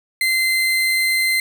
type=tone; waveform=35% pulse; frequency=2071 Hz; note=C7; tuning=18 cents flat; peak=-14 dBFS; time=0.21-1.4 s; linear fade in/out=2 ms; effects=9-bit